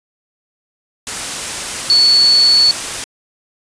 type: tone in noise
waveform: sine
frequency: 4435 Hz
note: C#8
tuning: in tune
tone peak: -7 dBFS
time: 1.9-2.71 s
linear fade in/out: 0 ms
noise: white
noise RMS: -22 dBFS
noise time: 1.07-3.04 s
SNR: +12 dB
effects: resampled to 22050 Hz